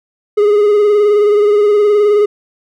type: tone with vibrato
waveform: triangle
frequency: 415.3 Hz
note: G#4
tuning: in tune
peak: -5 dBFS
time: 0.37-2.26 s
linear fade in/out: 10 ms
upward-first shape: sine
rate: 19 Hz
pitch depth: 36 cents each way
effects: none